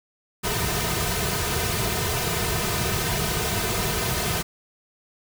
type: noise with comb filter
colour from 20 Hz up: pink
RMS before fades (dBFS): -25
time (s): 0.43-4.43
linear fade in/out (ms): 20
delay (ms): 3.6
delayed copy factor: -0.9
effects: none